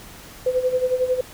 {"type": "tone with tremolo", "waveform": "sine", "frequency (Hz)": 507, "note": "B4", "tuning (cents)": 45, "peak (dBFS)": -15, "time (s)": [0.46, 1.21], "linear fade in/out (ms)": 5, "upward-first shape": "sine", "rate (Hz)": 11, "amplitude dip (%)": 75, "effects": ["pink hiss -42 dBFS RMS until 1.33 s"]}